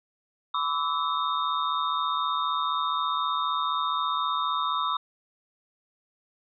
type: tone cluster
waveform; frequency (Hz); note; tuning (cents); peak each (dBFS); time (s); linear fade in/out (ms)
sine; 1006 / 1150 / 1305 / 3673; B5 / D6 / E6 / A#7; +32 / -37 / -18 / -26; -31 / -28 / -30 / -33; 0.54-4.97; 5
effects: none